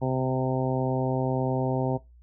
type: harmonic tone with a mistuned harmonic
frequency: 130 Hz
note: C3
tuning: 11 cents flat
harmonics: 1 / 2 / 3 / 4 / 5 / 6 / 7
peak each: -27 / -30 / -32 / -33 / -34 / -35 / -35 dBFS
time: 0.01-1.98 s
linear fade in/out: 20 ms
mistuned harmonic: 1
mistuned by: +21 cents
effects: noise-tail reverb RT60 0.2 s tail -18 dB re dry + added 60 Hz sine -50 dBFS peak until 2.22 s